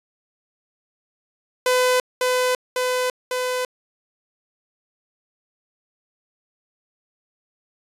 sawtooth tone with echo, 504 Hz, B4, 35 cents sharp, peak -12 dBFS, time 1.66-2 s, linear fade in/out 2 ms, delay 550 ms, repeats 3, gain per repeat -2 dB, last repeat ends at 3.65 s, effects resampled to 32000 Hz

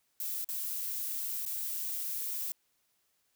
violet noise with dropouts, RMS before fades -36 dBFS, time 0.2-2.52 s, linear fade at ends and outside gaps 2 ms, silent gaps 0.445-0.488 / 1.453-1.461 s, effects white hiss -75 dBFS RMS until 3.35 s

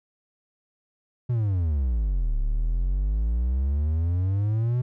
triangle exponential two-way sweep, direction down then up, 126.4 to 34.65 to 126.4 Hz, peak -19 dBFS, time 1.29-4.82 s, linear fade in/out 10 ms, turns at 2.38 s, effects none

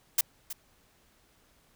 blue noise with echo, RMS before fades -23 dBFS, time 0.18-0.21 s, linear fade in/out 5 ms, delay 320 ms, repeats 1, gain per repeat -14 dB, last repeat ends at 0.53 s, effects pink hiss -65 dBFS RMS until 1.75 s

